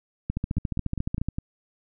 two click trains, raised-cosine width 5 ms, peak -14 / -16 dBFS, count 15 / 5, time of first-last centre 0.3-1.286 / 0.57-1.385 s, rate 14.2 / 4.91 Hz, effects none

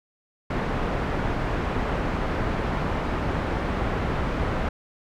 pink low-pass noise, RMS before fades -26 dBFS, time 0.5-4.69 s, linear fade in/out 5 ms, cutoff 1600 Hz, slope 12 dB/octave, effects none

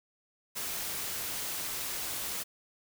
white noise, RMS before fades -36 dBFS, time 0.55-2.44 s, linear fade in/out 20 ms, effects none

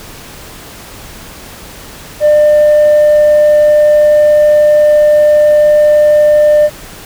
triangle tone with tanh clipping, 599 Hz, D5, 34 cents sharp, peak -4 dBFS, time 2.2-6.7 s, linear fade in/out 50 ms, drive 6 dB, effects pink hiss -31 dBFS RMS until 7.05 s

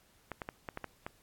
clicks, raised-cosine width 0.5 ms, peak -23 dBFS, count 7, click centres 0.317 / 0.418 / 0.489 / 0.688 / 0.774 / 0.843 / 1.065 s, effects pink hiss -66 dBFS RMS until 1.22 s + AAC 64 kbps

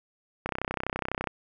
click train, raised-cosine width 0.5 ms, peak -14 dBFS, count 27, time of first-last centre 0.46-1.272 s, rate 32 Hz, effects none

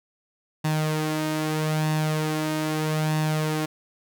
sawtooth tone with flanger, 155 Hz, D#3, 6 cents flat, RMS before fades -25 dBFS, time 0.64-3.66 s, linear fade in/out 10 ms, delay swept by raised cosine 1.1 to 3.2 ms, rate 0.79 Hz, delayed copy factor +0.5, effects none

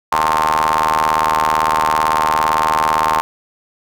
sawtooth ring-modulated tone, 77.78 Hz, D#2, in tune, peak -6 dBFS, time 0.12-3.21 s, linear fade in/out 0 ms, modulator 982 Hz, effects none

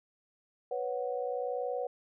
sine chord, B suspended second, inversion none, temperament equal, 493.9 / 554.4 / 740 Hz, B4 / C#5 / F#5, 0 / 0 / 0 cents, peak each -34 / -37 / -38 dBFS, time 0.71-1.87 s, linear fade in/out 5 ms, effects none

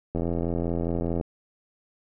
click train, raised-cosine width 2 ms, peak -15 dBFS, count 91, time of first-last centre 0.15-1.211 s, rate 84.8 Hz, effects none

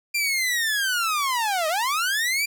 sawtooth linear two-way sweep, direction down then up, 2391 to 608 to 2391 Hz, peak -18 dBFS, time 0.14-2.46 s, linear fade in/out 10 ms, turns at 1.68 s, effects none

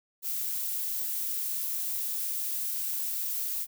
violet noise, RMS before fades -32 dBFS, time 0.22-3.67 s, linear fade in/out 50 ms, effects none

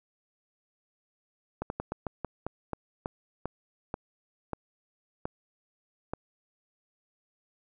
slowing click train, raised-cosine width 1 ms, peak -18 dBFS, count 14, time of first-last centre 1.62-6.135 s, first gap 81 ms, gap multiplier 1.22, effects none

